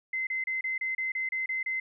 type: tone bursts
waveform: sine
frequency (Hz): 2062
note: C7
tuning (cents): -26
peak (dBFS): -28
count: 10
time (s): 0.13-1.8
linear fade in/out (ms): 5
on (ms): 140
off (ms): 30
effects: none